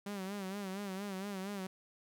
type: tone with vibrato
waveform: sawtooth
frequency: 195.9 Hz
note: G3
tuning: 1 cent flat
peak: -35 dBFS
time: 0.06-1.67 s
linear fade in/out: 5 ms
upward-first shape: sine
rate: 4.3 Hz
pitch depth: 85 cents each way
effects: none

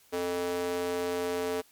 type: tone with high-pass filter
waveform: square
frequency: 88.1 Hz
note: F2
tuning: 16 cents sharp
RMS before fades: -31 dBFS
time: 0.12-1.62 s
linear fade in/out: 20 ms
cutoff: 400 Hz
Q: 2.9
effects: white hiss -61 dBFS RMS until 1.71 s + MP3 96 kbps

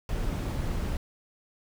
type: noise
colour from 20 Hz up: brown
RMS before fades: -30 dBFS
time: 0.09-0.97 s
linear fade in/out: 2 ms
effects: none

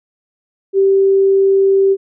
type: tone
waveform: sine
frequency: 389.6 Hz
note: G4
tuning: 11 cents flat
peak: -8 dBFS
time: 0.73-1.97 s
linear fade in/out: 50 ms
effects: none

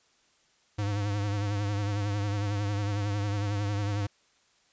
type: tone with vibrato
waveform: square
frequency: 102.2 Hz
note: G#2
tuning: 27 cents flat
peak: -28 dBFS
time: 0.78-4.07 s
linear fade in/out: 10 ms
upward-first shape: triangle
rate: 11 Hz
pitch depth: 60 cents each way
effects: white hiss -66 dBFS RMS until 4.72 s + resampled to 16000 Hz

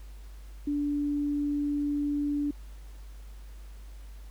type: tone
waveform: sine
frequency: 290 Hz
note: D4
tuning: 22 cents flat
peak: -26 dBFS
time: 0.67-2.51 s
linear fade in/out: 5 ms
effects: added 50 Hz sine -42 dBFS peak until 4.3 s + pink hiss -59 dBFS RMS until 4.3 s

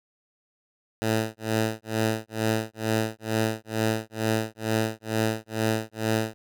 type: tone with tremolo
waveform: 10% pulse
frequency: 110.7 Hz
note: A2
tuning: 11 cents sharp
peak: -13 dBFS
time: 1.02-6.34 s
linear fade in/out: 0 ms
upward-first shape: sine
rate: 2.2 Hz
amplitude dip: 100%
effects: none

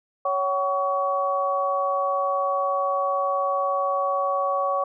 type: tone cluster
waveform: sine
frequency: 558 / 756 / 1125 Hz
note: C#5 / F#5 / C#6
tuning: +11 / +37 / +25 cents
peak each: -25 / -28 / -24 dBFS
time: 0.25-4.84 s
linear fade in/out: 5 ms
effects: none

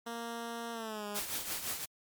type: tone with pitch glide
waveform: 10% pulse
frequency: 232.8 to 206.2 Hz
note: A#3 to G#3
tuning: -2 to -12 cents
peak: -30 dBFS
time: 0.06-1.2 s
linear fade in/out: 10 ms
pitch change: -210 cents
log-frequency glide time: 0.72-1.06 s
type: noise with tremolo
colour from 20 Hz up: white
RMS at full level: -35 dBFS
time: 1.14-1.86 s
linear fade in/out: 20 ms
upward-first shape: triangle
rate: 5.8 Hz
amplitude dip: 65%
effects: MP3 96 kbps

